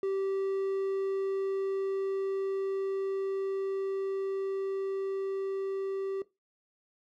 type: tone with level ramp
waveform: triangle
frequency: 388.5 Hz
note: G4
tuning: 16 cents flat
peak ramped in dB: -26 to -29 dBFS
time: 0.03-6.22 s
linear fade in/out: 2 ms
effects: noise-tail reverb RT60 0.2 s tail -17 dB re dry